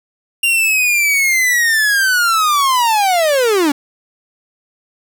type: linear sweep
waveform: 45% pulse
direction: down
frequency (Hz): 2794 to 272.4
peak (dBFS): -11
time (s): 0.43-3.72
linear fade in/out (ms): 5
effects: none